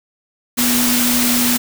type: tone in noise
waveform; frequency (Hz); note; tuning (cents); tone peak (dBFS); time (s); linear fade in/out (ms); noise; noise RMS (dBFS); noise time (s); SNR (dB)
sine; 243.1; B3; -27; -17; 0.57-1.58; 20; white; -17; 0.57-1.58; -3
effects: none